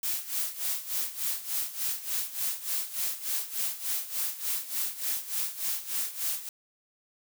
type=noise with tremolo; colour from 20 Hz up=blue; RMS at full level=-29 dBFS; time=0.03-6.49 s; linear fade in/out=2 ms; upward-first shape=sine; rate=3.4 Hz; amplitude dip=80%; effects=none